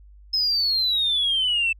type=exponential sweep; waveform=sine; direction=down; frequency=5180 to 2637 Hz; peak=-18 dBFS; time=0.33-1.73 s; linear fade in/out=10 ms; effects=tanh soft clip ceiling -15 dBFS + added 50 Hz sine -45 dBFS peak until 1.79 s